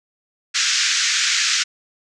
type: band-pass noise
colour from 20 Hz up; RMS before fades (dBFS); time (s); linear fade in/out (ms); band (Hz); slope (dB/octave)
white; -19; 0.54-1.64; 20; 1400 to 6900; 48
effects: none